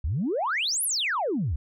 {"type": "exponential two-way sweep", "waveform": "sine", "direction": "up then down", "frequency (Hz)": [62.7, 11880, 62.7], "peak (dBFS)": -23, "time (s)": [0.04, 1.56], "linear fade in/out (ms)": 5, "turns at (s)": 0.84, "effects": ["tanh soft clip ceiling -19 dBFS"]}